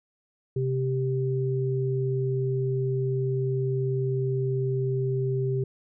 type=tone pair together; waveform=sine; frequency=130.81 / 392 Hz; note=C3 / G4; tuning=0 / 0 cents; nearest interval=octave + perfect fifth; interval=1900 cents; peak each=-25 / -28 dBFS; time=0.56-5.64 s; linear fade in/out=5 ms; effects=none